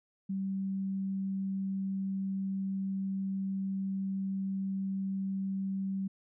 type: tone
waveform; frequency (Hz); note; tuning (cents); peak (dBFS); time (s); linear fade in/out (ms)
sine; 193.3; G3; -24; -31; 0.29-6.08; 10
effects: none